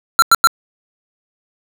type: tone bursts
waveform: square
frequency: 1361 Hz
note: F6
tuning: 45 cents flat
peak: -6 dBFS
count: 3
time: 0.19-0.472 s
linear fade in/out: 0 ms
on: 32 ms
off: 93 ms
effects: none